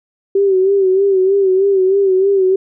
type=tone with vibrato; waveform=sine; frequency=385.8 Hz; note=G4; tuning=28 cents flat; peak=-9 dBFS; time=0.35-2.56 s; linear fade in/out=5 ms; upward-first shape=sine; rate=3.2 Hz; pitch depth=63 cents each way; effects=none